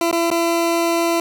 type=tone with dropouts; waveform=20% pulse; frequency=337 Hz; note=E4; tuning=38 cents sharp; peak=-11 dBFS; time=0.01-1.2 s; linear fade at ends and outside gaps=2 ms; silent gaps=0.113-0.127 / 0.303-0.313 s; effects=none